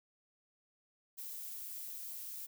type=noise; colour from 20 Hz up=violet; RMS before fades=-45 dBFS; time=1.17-2.47 s; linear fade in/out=20 ms; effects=none